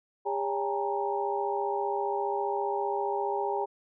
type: tone cluster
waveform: sine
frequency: 403.2 / 565 / 804 / 884 / 939 Hz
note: G4 / C#5 / G5 / A5 / A#5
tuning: +49 / +33 / +44 / +8 / +12 cents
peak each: -31 / -37 / -32 / -38 / -35 dBFS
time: 0.25-3.66 s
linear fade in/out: 20 ms
effects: none